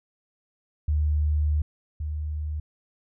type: tone pair in turn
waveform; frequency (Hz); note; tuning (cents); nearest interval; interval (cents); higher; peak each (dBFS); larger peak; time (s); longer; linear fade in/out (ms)
sine; 75.3 / 75.96; D2 / D#2; +44 / -41; unison; 15; second; -20 / -27; first; 0.88-1.62 / 2-2.6; first; 5
effects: none